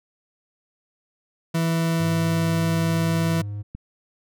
40% pulse tone, 164.81 Hz, E3, in tune, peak -19 dBFS, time 1.54-3.42 s, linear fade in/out 10 ms
triangle tone with vibrato, 103.83 Hz, G#2, in tune, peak -26 dBFS, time 1.99-3.63 s, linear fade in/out 20 ms, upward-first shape triangle, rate 1.2 Hz, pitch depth 23 cents each way
click, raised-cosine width 5 ms, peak -22 dBFS, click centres 3.75 s
effects none

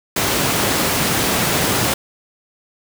pink high-pass noise, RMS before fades -18 dBFS, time 0.16-1.94 s, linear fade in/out 5 ms, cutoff 110 Hz, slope 12 dB/octave, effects none

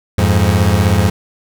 30% pulse beating tone pair, 87.31 / 103.31 Hz, F2 / G#2, 0 / -9 cents, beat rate 16 Hz, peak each -10 dBFS, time 0.18-1.1 s, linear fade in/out 5 ms, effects none

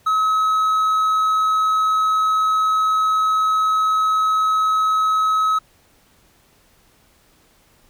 triangle tone, 1282 Hz, E6, 49 cents flat, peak -13 dBFS, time 0.06-5.59 s, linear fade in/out 10 ms, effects pink hiss -56 dBFS RMS until 7.89 s

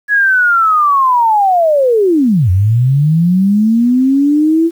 sine linear two-way sweep, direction down then up, 1692 to 87.8 to 337.1 Hz, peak -7 dBFS, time 0.08-4.71 s, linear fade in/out 50 ms, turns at 2.5 s, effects 7-bit

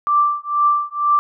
sine tone with tremolo, 1174.7 Hz, D6, in tune, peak -10 dBFS, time 0.07-1.19 s, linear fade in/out 0 ms, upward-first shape triangle, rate 2.1 Hz, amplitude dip 100%, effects none

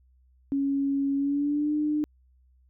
sine tone with pitch glide, 277.2 to 300.5 Hz, C#4 to D4, 0 to +40 cents, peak -23 dBFS, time 0.52-2.04 s, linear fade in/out 0 ms, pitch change +140 cents, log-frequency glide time 1.16-1.73 s, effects added 63 Hz sine -58 dBFS peak until 2.69 s

